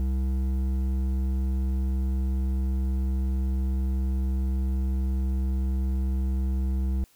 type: tone with hard clipping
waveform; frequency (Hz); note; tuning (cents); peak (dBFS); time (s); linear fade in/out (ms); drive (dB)
sine; 65.41; C2; 0; -25; 0-7.04; 0; 9
effects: white hiss -61 dBFS RMS until 7.15 s